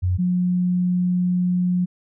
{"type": "tone pair in turn", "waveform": "sine", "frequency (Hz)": [90.9, 179.61], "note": ["F#2", "F3"], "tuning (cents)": [-30, 49], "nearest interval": "octave", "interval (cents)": 1179, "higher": "second", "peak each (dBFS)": -17, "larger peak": "neither", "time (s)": [[0.02, 0.18], [0.18, 1.86]], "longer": "second", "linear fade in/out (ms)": 20, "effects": []}